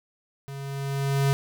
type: tone with level ramp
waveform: square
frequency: 138.3 Hz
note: C#3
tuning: 4 cents flat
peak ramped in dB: -36 to -19 dBFS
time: 0.48-1.33 s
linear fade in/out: 0 ms
effects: none